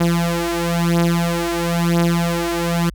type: beating tone pair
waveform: sawtooth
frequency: 169.7 / 170.7 Hz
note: F3 / F3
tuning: -49 / -39 cents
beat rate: 1 Hz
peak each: -15 dBFS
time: 0-2.9 s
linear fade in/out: 10 ms
effects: added 50 Hz sine -34 dBFS peak until 2.94 s